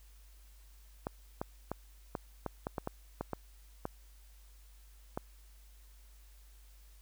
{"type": "clicks", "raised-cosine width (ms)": 1, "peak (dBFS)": -21, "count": 12, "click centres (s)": [1.069, 1.415, 1.716, 2.152, 2.463, 2.669, 2.782, 2.874, 3.21, 3.333, 3.854, 5.175], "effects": ["added 50 Hz sine -55 dBFS peak until 7.01 s", "white hiss -66 dBFS RMS until 7.01 s"]}